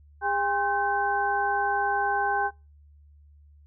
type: tone cluster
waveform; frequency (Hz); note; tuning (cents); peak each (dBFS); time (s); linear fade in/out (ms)
sine; 404.2 / 806 / 1055 / 1536; G#4 / G5 / C6 / G6; -47 / +48 / +14 / -36; -33 / -25 / -33 / -28; 0.21-2.51; 50
effects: noise-tail reverb RT60 0.3 s tail -26 dB re dry + added 73 Hz sine -51 dBFS peak until 3.66 s